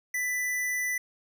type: tone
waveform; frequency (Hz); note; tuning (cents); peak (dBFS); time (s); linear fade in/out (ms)
square; 1988; B6; +11; -28; 0.14-0.98; 5
effects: none